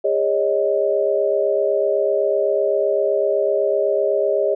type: chord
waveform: sine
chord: Ab suspended fourth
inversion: none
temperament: equal with one note detuned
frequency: 406.1 / 554.4 / 622.3 Hz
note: Ab4 / Db5 / Eb5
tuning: -39 / 0 / 0 cents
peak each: -20 dBFS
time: 0.04-4.55 s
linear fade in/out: 10 ms
effects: none